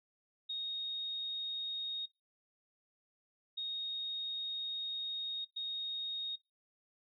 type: tone bursts at uneven times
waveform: sine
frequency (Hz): 3729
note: A#7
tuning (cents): 0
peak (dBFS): -36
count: 3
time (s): 0.49-2.06 / 3.57-5.45 / 5.56-6.36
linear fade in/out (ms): 10
effects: noise-tail reverb RT60 0.2 s tail -23 dB re dry